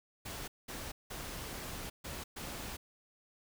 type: noise bursts at uneven times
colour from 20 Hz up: pink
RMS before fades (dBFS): -43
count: 5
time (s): 0.25-0.48 / 0.68-0.92 / 1.1-1.9 / 2.04-2.24 / 2.36-2.77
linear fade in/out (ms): 10
effects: none